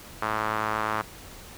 sawtooth tone with band-pass filter, 108.3 Hz, A2, 27 cents flat, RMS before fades -28 dBFS, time 0.22-1.02 s, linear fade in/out 5 ms, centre 1200 Hz, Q 2.4, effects pink hiss -45 dBFS RMS until 1.57 s

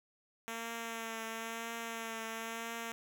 5% pulse tone with vibrato, 227.4 Hz, A#3, 43 cents flat, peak -28 dBFS, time 0.48-2.92 s, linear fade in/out 0 ms, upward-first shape triangle, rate 0.99 Hz, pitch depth 28 cents each way, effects none

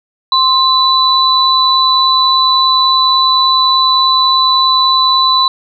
sine tone pair together, 1046.5 / 3975 Hz, C6 / B7, 0 / +10 cents, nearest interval octave + major seventh, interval 2310 cents, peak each -10 dBFS, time 0.32-5.48 s, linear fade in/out 2 ms, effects none

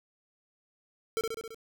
square tone with echo, 450.6 Hz, A4, 41 cents sharp, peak -28 dBFS, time 1.17-1.21 s, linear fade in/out 0 ms, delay 67 ms, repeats 5, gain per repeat -3 dB, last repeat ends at 1.545 s, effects none

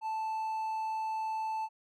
triangle tone, 879 Hz, A5, 2 cents flat, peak -30 dBFS, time 0.01-1.69 s, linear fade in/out 50 ms, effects none

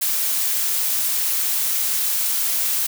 blue noise, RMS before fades -21 dBFS, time 0.01-2.87 s, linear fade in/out 10 ms, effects none

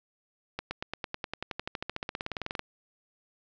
accelerating click train, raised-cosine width 0.3 ms, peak -17 dBFS, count 28, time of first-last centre 0.59-2.594 s, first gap 120 ms, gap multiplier 0.96, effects resampled to 16000 Hz + 8-bit

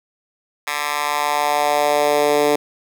10% pulse tone with high-pass filter sweep, 147.1 Hz, D3, 3 cents sharp, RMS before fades -18 dBFS, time 0.67-2.56 s, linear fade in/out 5 ms, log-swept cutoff 1400 to 380 Hz, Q 2.1, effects none

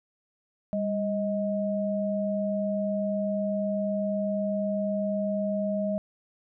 sine tone pair together, 200 / 628 Hz, G3 / D#5, +35 / +16 cents, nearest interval octave + minor sixth, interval 1981 cents, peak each -28 dBFS, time 0.73-5.98 s, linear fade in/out 0 ms, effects none

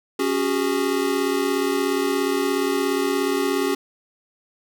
square chord, C# suspended fourth, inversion none, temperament equal with one note detuned, 277.2 / 370 / 407 Hz, C#4 / F#4 / G#4, 0 / 0 / -35 cents, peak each -25 dBFS, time 0.19-3.75 s, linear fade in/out 5 ms, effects none

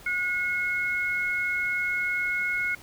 sine tone pair together, 1450 / 2173 Hz, F#6 / C#7, -35 / -35 cents, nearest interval perfect fifth, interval 700 cents, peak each -29 / -26 dBFS, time 0.06-2.75 s, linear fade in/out 5 ms, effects pink hiss -49 dBFS RMS until 2.82 s

